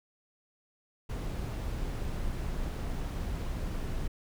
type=noise; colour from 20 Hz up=brown; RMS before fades=-34 dBFS; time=1.09-4.08 s; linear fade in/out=10 ms; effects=none